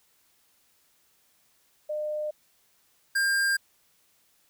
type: tone pair in turn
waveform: sine / square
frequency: 605 / 1601.2 Hz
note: D#5 / G6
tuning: -49 / +36 cents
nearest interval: octave + perfect fourth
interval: 1685 cents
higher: second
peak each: -28 / -23 dBFS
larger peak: second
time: 1.89-2.31 / 3.15-3.57 s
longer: neither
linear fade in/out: 10 ms
effects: white hiss -66 dBFS RMS until 4.49 s